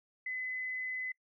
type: tone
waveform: sine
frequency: 2021 Hz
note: B6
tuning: 39 cents sharp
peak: -35 dBFS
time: 0.26-1.12 s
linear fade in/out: 5 ms
effects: noise-tail reverb RT60 0.1 s tail -24 dB re dry